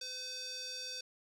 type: tone with band-pass filter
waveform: square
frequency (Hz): 511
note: C5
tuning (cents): -41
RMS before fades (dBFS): -43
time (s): 0.01-1.01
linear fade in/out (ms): 5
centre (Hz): 4900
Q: 4
effects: none